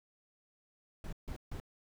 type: noise bursts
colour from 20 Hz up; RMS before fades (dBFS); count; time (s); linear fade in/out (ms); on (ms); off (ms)
brown; -41; 3; 1.04-1.601; 2; 87; 150
effects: none